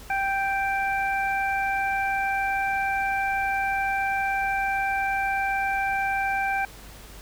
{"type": "harmonic tone", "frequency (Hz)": 784, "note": "G5", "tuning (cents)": 0, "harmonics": [1, 2, 3], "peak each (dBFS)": [-25, -28, -30], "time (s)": [0.1, 6.65], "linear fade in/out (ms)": 2, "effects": ["added 50 Hz sine -45 dBFS peak until 7.21 s", "pink hiss -46 dBFS RMS until 7.21 s"]}